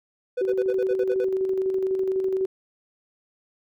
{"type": "tone bursts", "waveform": "triangle", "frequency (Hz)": 497.1, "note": "B4", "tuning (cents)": 11, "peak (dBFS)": -21, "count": 9, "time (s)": [0.37, 1.247], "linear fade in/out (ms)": 10, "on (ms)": 53, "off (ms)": 50}
{"type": "tone with tremolo", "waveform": "sine", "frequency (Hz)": 380, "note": "F#4", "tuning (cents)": 46, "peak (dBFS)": -20, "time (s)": [0.41, 2.46], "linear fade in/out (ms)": 5, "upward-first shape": "square", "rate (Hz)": 12, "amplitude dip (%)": 35}
{"effects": []}